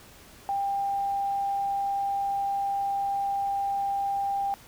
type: tone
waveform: sine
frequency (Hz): 795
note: G5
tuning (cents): +24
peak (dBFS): -25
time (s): 0.49-4.54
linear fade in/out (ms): 0
effects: pink hiss -51 dBFS RMS until 4.67 s